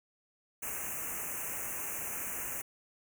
white band-stop noise, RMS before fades -38 dBFS, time 0.62-2.62 s, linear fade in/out 10 ms, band 2800 to 6000 Hz, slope 96 dB/octave, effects none

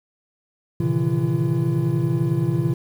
triangle tone cluster, 116.6 / 134.9 / 152.7 / 163.9 / 339.8 Hz, A#2 / C#3 / D#3 / E3 / F4, +1 / -47 / -32 / -10 / -47 cents, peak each -24 / -20 / -27 / -22 / -24 dBFS, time 0.8-2.74 s, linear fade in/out 5 ms, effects 8-bit

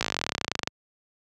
slowing click train, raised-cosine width 0.2 ms, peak -7 dBFS, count 25, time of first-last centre 0.01-0.674 s, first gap 17 ms, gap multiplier 1.04, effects high-pass 80 Hz 12 dB/octave

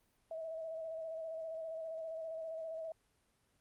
sine tone with vibrato, 646 Hz, E5, 35 cents flat, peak -40 dBFS, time 0.31-2.92 s, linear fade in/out 2 ms, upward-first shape square, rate 15 Hz, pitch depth 25 cents each way, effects pink hiss -75 dBFS RMS until 3.6 s + Opus 32 kbps

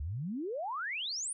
sine exponential sweep, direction up, 65.41 to 9956 Hz, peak -34 dBFS, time 0-1.33 s, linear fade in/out 5 ms, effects none

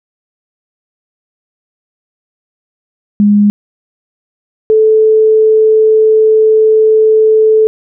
sine tone pair in turn, 206 / 436.5 Hz, G#3 / A4, -14 / -14 cents, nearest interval octave + minor second, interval 1300 cents, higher second, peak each -4 dBFS, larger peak neither, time 3.2-3.5 / 4.7-7.67 s, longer second, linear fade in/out 0 ms, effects none

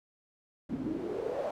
pink noise with band-pass filter sweep, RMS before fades -35 dBFS, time 0.69-1.51 s, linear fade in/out 5 ms, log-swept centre 230 to 640 Hz, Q 6.8, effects none

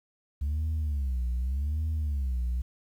sine tone with vibrato, 69.3 Hz, C#2, in tune, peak -24 dBFS, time 0.41-2.62 s, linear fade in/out 10 ms, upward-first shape sine, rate 0.85 Hz, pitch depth 230 cents each way, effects tanh soft clip ceiling -25 dBFS + 10-bit

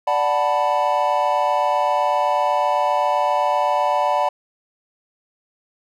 triangle chord, B minor seventh, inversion first, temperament equal, 587.3 / 740 / 880 / 987.8 Hz, D5 / F#5 / A5 / B5, 0 / 0 / 0 / 0 cents, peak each -20 dBFS, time 0.07-4.29 s, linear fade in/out 5 ms, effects none

